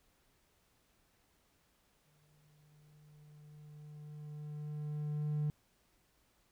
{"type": "tone with exponential growth", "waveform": "triangle", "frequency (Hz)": 149.7, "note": "D3", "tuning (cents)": 33, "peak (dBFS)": -28, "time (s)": [2.05, 5.5], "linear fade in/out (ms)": 0, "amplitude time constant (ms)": 750, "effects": ["tanh soft clip ceiling -26 dBFS", "pink hiss -73 dBFS RMS until 6.51 s"]}